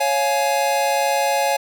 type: chord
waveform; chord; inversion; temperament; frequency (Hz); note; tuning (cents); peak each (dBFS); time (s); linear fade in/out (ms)
square; Db major; none; equal with one note detuned; 554.4 / 698.5 / 840.7; Db5 / F5 / Ab5; 0 / 0 / +21; -22 / -24 / -21; 0-1.57; 10
effects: none